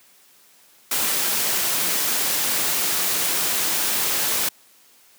white noise, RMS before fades -22 dBFS, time 0.91-4.49 s, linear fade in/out 5 ms, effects white hiss -54 dBFS RMS until 5.18 s + high-pass 150 Hz 12 dB/octave

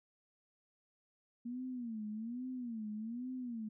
sine tone with vibrato, 233.1 Hz, A#3, in tune, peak -39 dBFS, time 1.45-3.69 s, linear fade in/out 10 ms, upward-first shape sine, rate 1.2 Hz, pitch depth 170 cents each way, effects none

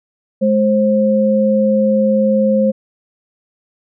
sine tone pair together, 211.1 / 530 Hz, G#3 / C5, +29 / +22 cents, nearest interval octave + major third, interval 1593 cents, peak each -13 dBFS, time 0.41-2.72 s, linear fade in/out 20 ms, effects none

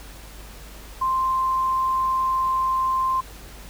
sine tone, 1046.5 Hz, C6, in tune, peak -19 dBFS, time 1.01-3.21 s, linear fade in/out 10 ms, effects added 50 Hz sine -41 dBFS peak until 3.69 s + pink hiss -44 dBFS RMS until 3.69 s

